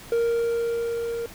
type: tone with level ramp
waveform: triangle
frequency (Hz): 466.1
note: A#4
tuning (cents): 0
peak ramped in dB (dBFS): -17 to -25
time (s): 0.12-1.26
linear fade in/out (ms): 2
effects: pink hiss -44 dBFS RMS until 1.34 s